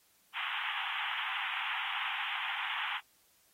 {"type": "band-pass noise", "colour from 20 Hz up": "white", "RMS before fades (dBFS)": -37, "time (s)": [0.33, 3.01], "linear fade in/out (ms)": 50, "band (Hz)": [780, 3300], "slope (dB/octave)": 96, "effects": ["white hiss -68 dBFS RMS until 3.53 s", "AAC 48 kbps"]}